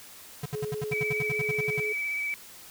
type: tone bursts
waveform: square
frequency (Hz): 144.6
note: D3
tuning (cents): -27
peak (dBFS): -30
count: 15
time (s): 0.43-1.802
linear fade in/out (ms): 5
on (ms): 28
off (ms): 68
type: tone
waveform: sine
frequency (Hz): 425.2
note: G#4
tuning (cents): +41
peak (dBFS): -31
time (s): 0.54-1.93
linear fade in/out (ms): 10
type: tone with vibrato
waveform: sine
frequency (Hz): 2294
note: D7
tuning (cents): -41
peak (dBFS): -28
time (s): 0.92-2.34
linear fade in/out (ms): 0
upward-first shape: square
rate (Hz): 16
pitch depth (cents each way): 17
effects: white hiss -48 dBFS RMS until 2.7 s